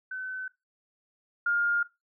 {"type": "tone pair in turn", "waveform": "sine", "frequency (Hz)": [1518, 1412.5], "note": ["F#6", "F6"], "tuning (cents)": [44, 19], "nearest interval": "minor second", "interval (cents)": 125, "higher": "first", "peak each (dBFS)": [-33, -23], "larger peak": "second", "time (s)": [[0.11, 0.48], [1.46, 1.83]], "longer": "neither", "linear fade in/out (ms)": 5, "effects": ["noise-tail reverb RT60 0.2 s tail -17 dB re dry"]}